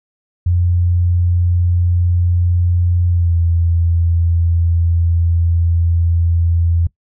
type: tone with pitch glide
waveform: sine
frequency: 87.8 to 84.47 Hz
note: F2 to E2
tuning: +10 to +43 cents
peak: -11 dBFS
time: 0.46-6.87 s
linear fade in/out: 5 ms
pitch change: -67 cents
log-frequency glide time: 3.09-3.35 s
effects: noise-tail reverb RT60 0.1 s tail -20 dB re dry